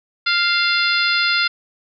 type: harmonic tone with a mistuned harmonic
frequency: 698.5 Hz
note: F5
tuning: in tune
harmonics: 2 / 3 / 4 / 5 / 6 / 7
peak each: -19 / -22 / -24 / -24 / -23 / -24 dBFS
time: 0.26-1.48 s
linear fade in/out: 10 ms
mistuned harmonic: 4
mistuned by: -29 cents
effects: none